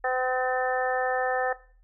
harmonic tone, 255.4 Hz, C4, 42 cents flat, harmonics 2 / 3 / 4 / 5 / 6 / 7, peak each -29 / -27 / -40 / -34 / -40 / -30 dBFS, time 0.04-1.53 s, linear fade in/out 5 ms, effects noise-tail reverb RT60 0.4 s tail -17 dB re dry + added 40 Hz sine -55 dBFS peak until 1.83 s

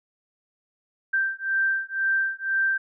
sine beating tone pair, 1568 / 1570 Hz, G6 / G6, 0 / +2 cents, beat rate 2 Hz, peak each -25 dBFS, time 1.13-2.78 s, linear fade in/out 10 ms, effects none

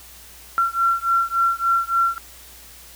sine beating tone pair, 1361 / 1364.5 Hz, F6 / F6, -45 / -41 cents, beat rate 3.5 Hz, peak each -20 dBFS, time 0.58-2.18 s, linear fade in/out 0 ms, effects added 60 Hz sine -49 dBFS peak until 2.95 s + white hiss -44 dBFS RMS until 2.95 s

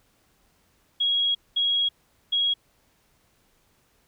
sine tone bursts at uneven times, 3306 Hz, G#7, 9 cents flat, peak -20 dBFS, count 3, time 1-1.35 / 1.56-1.89 / 2.32-2.54 s, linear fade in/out 10 ms, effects pink hiss -65 dBFS RMS until 4.07 s

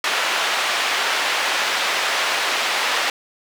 white band-pass noise, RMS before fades -21 dBFS, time 0.04-3.1 s, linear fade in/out 2 ms, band 600 to 3000 Hz, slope 12 dB/octave, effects none

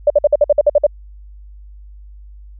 sine tone bursts, 587.3 Hz, D5, in tune, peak -6 dBFS, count 10, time 0.07-0.867 s, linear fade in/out 5 ms, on 32 ms, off 53 ms, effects added 50 Hz sine -35 dBFS peak until 2.59 s

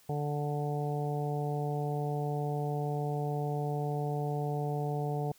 harmonic tone, 146.83 Hz, D3, in tune, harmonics 1 / 2 / 3 / 4 / 5 / 6, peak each -32 / -43 / -37 / -44 / -38 / -47 dBFS, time 0.09-5.32 s, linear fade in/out 5 ms, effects white hiss -62 dBFS RMS until 5.38 s

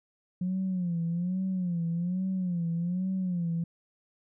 sine tone with vibrato, 177.9 Hz, F3, 32 cents sharp, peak -26 dBFS, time 0.41-3.64 s, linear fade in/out 5 ms, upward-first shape sine, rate 1.2 Hz, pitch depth 110 cents each way, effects tanh soft clip ceiling -23 dBFS

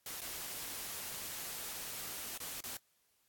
white noise with dropouts, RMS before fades -43 dBFS, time 0.06-2.77 s, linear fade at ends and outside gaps 2 ms, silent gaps 0.206-0.216 / 2.377-2.402 / 2.606-2.638 s, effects white hiss -75 dBFS RMS until 3.28 s + AAC 64 kbps

